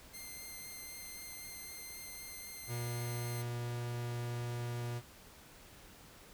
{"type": "tone with vibrato", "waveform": "5% pulse", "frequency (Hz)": 2093, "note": "C7", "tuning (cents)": 0, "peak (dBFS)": -36, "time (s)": [0.13, 3.43], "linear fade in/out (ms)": 20, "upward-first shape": "sine", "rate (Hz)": 3.9, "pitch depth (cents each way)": 10}
{"type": "tone", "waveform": "45% pulse", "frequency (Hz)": 119.9, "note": "A#2", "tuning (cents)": 49, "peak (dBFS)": -37, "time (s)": [2.67, 5.02], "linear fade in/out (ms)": 50}
{"effects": ["pink hiss -57 dBFS RMS until 6.33 s"]}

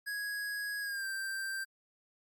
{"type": "tone with pitch glide", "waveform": "square", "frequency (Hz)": [1661.2, 1571.6], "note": ["G#6", "G6"], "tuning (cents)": [0, 4], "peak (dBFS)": -36, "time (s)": [0.06, 1.65], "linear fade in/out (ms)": 20, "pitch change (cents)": -96, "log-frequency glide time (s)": [0.81, 1.06], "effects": ["Opus 48 kbps"]}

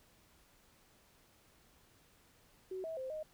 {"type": "tone with pitch steps", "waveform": "sine", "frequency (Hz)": [375, 647, 522, 620], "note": ["F#4", "E5", "C5", "D#5"], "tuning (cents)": [23, -32, -4, -6], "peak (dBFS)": -39, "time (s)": [2.71, 3.23], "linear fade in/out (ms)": 5, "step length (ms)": 130, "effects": ["pink hiss -67 dBFS RMS until 3.33 s"]}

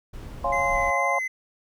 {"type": "noise", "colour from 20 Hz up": "brown", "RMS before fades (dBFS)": -36, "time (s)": [0.13, 0.91], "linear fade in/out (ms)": 10}
{"type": "chord", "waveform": "sine", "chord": "Db major seventh", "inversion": "none", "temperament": "equal", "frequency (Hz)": [554.4, 698.5, 830.6, 1046.5], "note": ["Db5", "F5", "Ab5", "C6"], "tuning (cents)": [0, 0, 0, 0], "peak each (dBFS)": [-28, -27, -29, -26], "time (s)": [0.44, 1.19], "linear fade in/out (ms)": 5}
{"type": "tone with vibrato", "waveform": "triangle", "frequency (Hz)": 2055, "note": "C7", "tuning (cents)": -32, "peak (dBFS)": -24, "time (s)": [0.52, 1.28], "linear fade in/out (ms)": 10, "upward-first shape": "square", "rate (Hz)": 2.2, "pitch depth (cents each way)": 9}
{"effects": []}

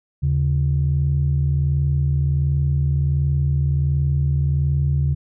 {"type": "tone pair together", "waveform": "sine", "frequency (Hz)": [78.5, 139.87], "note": ["D#2", "C#3"], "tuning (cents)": [16, 16], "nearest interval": "minor seventh", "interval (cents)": 1000, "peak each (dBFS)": [-19, -17], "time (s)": [0.22, 5.15], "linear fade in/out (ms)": 20, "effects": ["tanh soft clip ceiling -10 dBFS"]}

